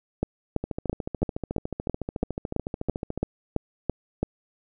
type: two click trains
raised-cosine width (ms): 2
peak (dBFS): -10 / -16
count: 13 / 36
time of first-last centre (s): 0.23-4.23 / 0.64-3.176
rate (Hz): 3 / 13.8
effects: none